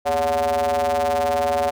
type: ring-modulated tone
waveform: square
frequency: 79.8 Hz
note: D#2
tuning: 44 cents sharp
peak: -16 dBFS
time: 0.05-1.71 s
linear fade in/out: 20 ms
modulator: 648 Hz
effects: none